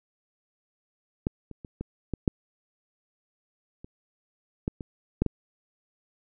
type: clicks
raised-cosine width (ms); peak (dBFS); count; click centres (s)
3; -12 / -28 / -27 / -20 / -16 / -8 / -29 / -14 / -23 / -9 / -13; 11; 1.269 / 1.513 / 1.648 / 1.81 / 2.137 / 2.278 / 3.845 / 4.679 / 4.808 / 5.22 / 5.263
effects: none